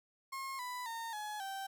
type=tone with pitch steps; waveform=35% pulse; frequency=1076 / 992.4 / 915.3 / 844.2 / 778.6 Hz; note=C6 / B5 / A#5 / G#5 / G5; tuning=+48 / +8 / -32 / +28 / -12 cents; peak=-38 dBFS; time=0.32-1.67 s; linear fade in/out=10 ms; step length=270 ms; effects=none